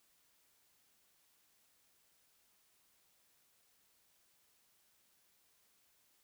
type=silence; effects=white hiss -73 dBFS RMS until 6.23 s